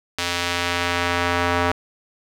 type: tone with band-pass filter sweep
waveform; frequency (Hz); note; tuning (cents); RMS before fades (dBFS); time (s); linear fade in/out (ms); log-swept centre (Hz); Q
square; 87.31; F2; 0; -22; 0.18-1.72; 5; 3800 to 1200; 0.78
effects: 7-bit